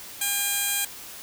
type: tone with band-pass filter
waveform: 15% pulse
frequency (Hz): 806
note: G5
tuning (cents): +48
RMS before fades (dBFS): -26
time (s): 0.21-0.85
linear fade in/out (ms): 5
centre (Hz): 11000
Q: 0.94
effects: white hiss -41 dBFS RMS until 1.22 s